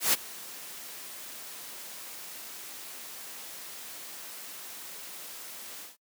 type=noise with ADSR envelope; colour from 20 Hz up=white; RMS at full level=-22 dBFS; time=0-5.97 s; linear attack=130 ms; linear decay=25 ms; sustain=-21 dB; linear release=150 ms; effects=noise-tail reverb RT60 0.1 s tail -25 dB re dry + high-pass 200 Hz 12 dB/octave